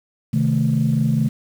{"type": "chord", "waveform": "sine", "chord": "A diminished", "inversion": "first", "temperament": "equal", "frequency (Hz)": [130.81, 155.56, 220], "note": ["C3", "Eb3", "A3"], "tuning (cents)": [0, 0, 0], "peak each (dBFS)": -19, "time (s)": [0.33, 1.29], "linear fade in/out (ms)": 10, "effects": ["tanh soft clip ceiling -8 dBFS", "7-bit"]}